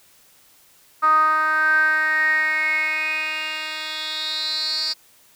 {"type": "tone with band-pass filter sweep", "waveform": "10% pulse", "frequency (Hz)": 311.1, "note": "D#4", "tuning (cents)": 0, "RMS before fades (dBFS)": -21, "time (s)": [1.02, 4.94], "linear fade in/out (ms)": 20, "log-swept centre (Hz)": [1200, 4700], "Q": 9.1, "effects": ["white hiss -54 dBFS RMS until 5.35 s"]}